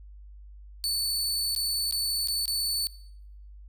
sawtooth tone with dropouts, 4482 Hz, C#8, 18 cents sharp, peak -23 dBFS, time 0.84-2.87 s, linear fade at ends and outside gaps 0 ms, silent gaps 1.55-1.562 / 1.911-1.924 / 2.274-2.284 / 2.456-2.479 s, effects noise-tail reverb RT60 0.8 s tail -22 dB re dry + added 50 Hz sine -44 dBFS peak until 3.68 s

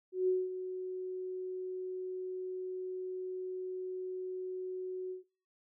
sine tone with ADSR envelope, 370 Hz, F#4, in tune, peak -25 dBFS, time 0.12-5.24 s, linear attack 160 ms, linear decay 210 ms, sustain -11 dB, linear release 130 ms, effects noise-tail reverb RT60 0.4 s tail -23 dB re dry

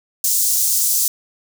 pink high-pass noise, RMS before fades -17 dBFS, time 0.24-1.08 s, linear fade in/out 2 ms, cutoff 6000 Hz, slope 24 dB/octave, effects none

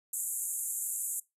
pink band-pass noise, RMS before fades -35 dBFS, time 0.13-1.2 s, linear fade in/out 5 ms, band 7000 to 13000 Hz, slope 96 dB/octave, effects noise-tail reverb RT60 0.2 s tail -21 dB re dry

